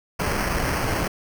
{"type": "noise with sample-and-hold", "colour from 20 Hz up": "pink", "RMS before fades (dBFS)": -24, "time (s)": [0.19, 1.08], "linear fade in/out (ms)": 10, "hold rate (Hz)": 3675, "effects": []}